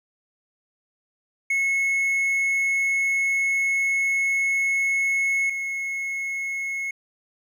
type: tone pair in turn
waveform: triangle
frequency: 2186 / 2178 Hz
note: C#7 / C#7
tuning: -25 / -31 cents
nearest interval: unison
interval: 6 cents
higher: first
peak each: -18 / -24 dBFS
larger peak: first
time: 1.5-5.5 / 5.5-6.91 s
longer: first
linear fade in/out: 5 ms
effects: none